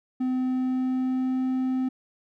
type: tone with pitch glide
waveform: triangle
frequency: 255.8 to 258.6 Hz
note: C4 to C4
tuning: -39 to -20 cents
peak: -21 dBFS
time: 0.2-1.89 s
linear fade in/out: 10 ms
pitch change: +19 cents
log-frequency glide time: 0.3-1.44 s
effects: none